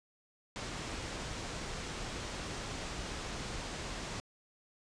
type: low-pass noise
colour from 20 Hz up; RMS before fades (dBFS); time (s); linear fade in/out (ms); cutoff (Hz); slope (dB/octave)
pink; -41; 0.56-4.2; 0; 7900; 24
effects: resampled to 22050 Hz